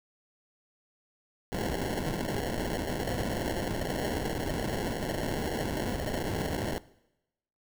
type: noise with sample-and-hold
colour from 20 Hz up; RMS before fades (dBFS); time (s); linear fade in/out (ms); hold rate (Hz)
violet; -32; 1.52-6.78; 0; 1225
effects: noise-tail reverb RT60 0.9 s tail -20 dB re dry